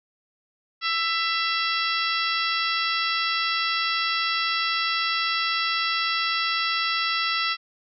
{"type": "harmonic tone with a mistuned harmonic", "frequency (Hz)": 664, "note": "E5", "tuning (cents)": 12, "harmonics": [2, 3, 4, 5, 6, 7, 8], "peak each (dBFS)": [-27, -29, -30, -31, -32, -32, -33], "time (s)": [0.81, 7.57], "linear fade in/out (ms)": 50, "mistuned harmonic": 4, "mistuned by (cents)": 26, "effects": []}